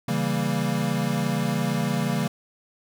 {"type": "chord", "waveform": "square", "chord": "C# diminished seventh", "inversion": "none", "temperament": "equal", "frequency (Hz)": [138.59, 164.81, 196, 233.1], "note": ["C#3", "E3", "G3", "Bb3"], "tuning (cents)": [0, 0, 0, 0], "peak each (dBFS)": -29, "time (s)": [0.08, 2.28], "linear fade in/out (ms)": 5, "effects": []}